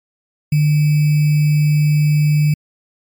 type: tone with sample-and-hold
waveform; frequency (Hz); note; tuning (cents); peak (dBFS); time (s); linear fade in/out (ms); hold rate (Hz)
sine; 150; D3; +37; -10; 0.52-2.54; 5; 2450
effects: MP3 96 kbps